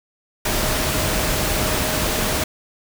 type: tone in noise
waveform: sine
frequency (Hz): 622.3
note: D#5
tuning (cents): 0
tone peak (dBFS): -30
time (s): 0.45-2.44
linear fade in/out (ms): 5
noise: pink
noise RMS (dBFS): -21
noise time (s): 0.45-2.44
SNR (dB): -12
effects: none